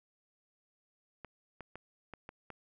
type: clicks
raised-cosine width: 0.5 ms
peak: -30 dBFS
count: 6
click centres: 1.247 / 1.607 / 1.756 / 2.137 / 2.291 / 2.503 s
effects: none

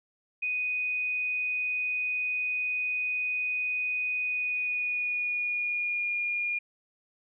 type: tone with pitch glide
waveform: sine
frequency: 2489 to 2424 Hz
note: D#7 to D#7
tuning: 0 to -46 cents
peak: -27 dBFS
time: 0.42-6.59 s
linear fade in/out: 10 ms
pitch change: -46 cents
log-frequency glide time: 4.21-6.1 s
effects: none

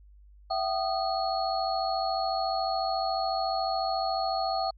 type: tone cluster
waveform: sine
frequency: 668 / 762 / 1232 / 4339 Hz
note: E5 / G5 / D#6 / C#8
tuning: +23 / -49 / -17 / -38 cents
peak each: -31 / -29 / -36 / -35 dBFS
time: 0.5-4.71 s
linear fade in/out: 10 ms
effects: added 50 Hz sine -51 dBFS peak until 4.77 s

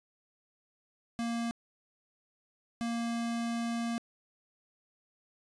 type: tone bursts at uneven times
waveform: square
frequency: 233.1 Hz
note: A#3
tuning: in tune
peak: -32 dBFS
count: 2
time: 1.19-1.51 / 2.81-3.98 s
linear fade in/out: 0 ms
effects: resampled to 22050 Hz + 12-bit

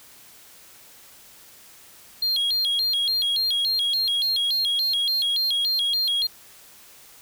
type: tone with vibrato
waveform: triangle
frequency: 3721 Hz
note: A#7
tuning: 4 cents flat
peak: -19 dBFS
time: 2.22-6.27 s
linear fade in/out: 5 ms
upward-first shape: square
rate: 3.5 Hz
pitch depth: 210 cents each way
effects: white hiss -49 dBFS RMS until 7.21 s

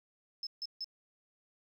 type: tone bursts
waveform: sine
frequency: 5230 Hz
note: E8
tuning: 15 cents flat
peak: -36 dBFS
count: 3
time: 0.43-0.844 s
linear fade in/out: 2 ms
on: 38 ms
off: 150 ms
effects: 11-bit

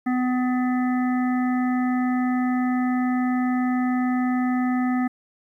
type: harmonic tone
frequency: 251.5 Hz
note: B3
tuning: 32 cents sharp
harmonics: 1 / 3 / 5 / 7 / 8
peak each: -20 / -30 / -34 / -37 / -38 dBFS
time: 0.06-5.08 s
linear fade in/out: 10 ms
effects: 10-bit

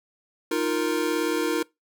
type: chord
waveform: square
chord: Eb suspended second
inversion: none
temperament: equal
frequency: 311.1 / 349.2 / 466.2 Hz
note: Eb4 / F4 / Bb4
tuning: 0 / 0 / 0 cents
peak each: -28 dBFS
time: 0.51-1.63 s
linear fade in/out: 5 ms
effects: noise-tail reverb RT60 0.2 s tail -23 dB re dry

